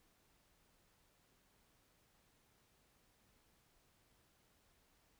silence, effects pink hiss -74 dBFS RMS until 5.19 s

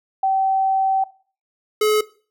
sine / square tone pair in turn, 770 / 426.7 Hz, G5 / G#4, -31 / +47 cents, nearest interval minor seventh, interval 1022 cents, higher first, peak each -15 dBFS, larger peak neither, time 0.23-1.04 / 1.81-2.01 s, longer first, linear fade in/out 5 ms, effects noise-tail reverb RT60 0.4 s tail -19 dB re dry

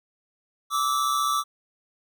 square tone pair together, 1166 / 1300.9 Hz, D6 / E6, -13 / -23 cents, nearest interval major second, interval 190 cents, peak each -24 / -28 dBFS, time 0.7-1.44 s, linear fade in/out 50 ms, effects none

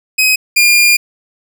sawtooth tone pair in turn, 2527 / 2410 Hz, D#7 / D7, +26 / +44 cents, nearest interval minor second, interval 82 cents, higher first, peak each -5 / -3 dBFS, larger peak second, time 0.18-0.36 / 0.56-0.97 s, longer second, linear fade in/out 10 ms, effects none

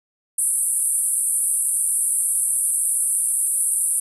white band-pass noise, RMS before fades -21 dBFS, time 0.38-4 s, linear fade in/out 5 ms, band 8600 to 11000 Hz, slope 96 dB/octave, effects none

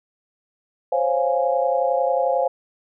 sine chord, Db major seventh, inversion third, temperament equal, 523.3 / 554.4 / 698.5 / 830.6 Hz, C5 / Db5 / F5 / Ab5, 0 / 0 / 0 / 0 cents, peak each -21 / -24 / -23 / -25 dBFS, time 0.92-2.48 s, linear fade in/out 5 ms, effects none

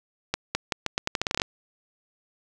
accelerating click train, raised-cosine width 0.2 ms, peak -7 dBFS, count 14, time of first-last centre 0.34-1.418 s, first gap 210 ms, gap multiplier 0.82, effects none

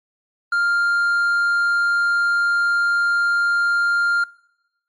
sine tone with hard clipping, 1399 Hz, F6, 3 cents sharp, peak -17 dBFS, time 0.52-4.24 s, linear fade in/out 5 ms, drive 3 dB, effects noise-tail reverb RT60 1.0 s tail -23 dB re dry + MP3 48 kbps

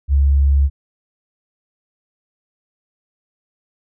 sine tone, 69.7 Hz, C#2, 10 cents sharp, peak -10 dBFS, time 0.08-0.7 s, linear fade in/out 50 ms, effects none

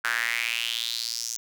square tone with high-pass filter sweep, 58.27 Hz, A#1, in tune, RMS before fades -29 dBFS, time 0.04-1.37 s, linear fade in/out 5 ms, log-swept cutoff 1500 to 6400 Hz, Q 4.7, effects none

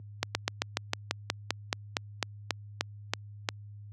slowing click train, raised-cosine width 0.2 ms, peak -9 dBFS, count 16, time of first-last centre 0.23-3.488 s, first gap 120 ms, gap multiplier 1.08, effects added 103 Hz sine -32 dBFS peak until 3.92 s + high-pass 200 Hz 12 dB/octave

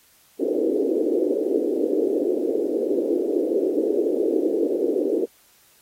white band-pass noise, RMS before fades -22 dBFS, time 0.39-5.26 s, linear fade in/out 20 ms, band 290 to 480 Hz, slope 48 dB/octave, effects white hiss -57 dBFS RMS until 5.81 s + AAC 48 kbps

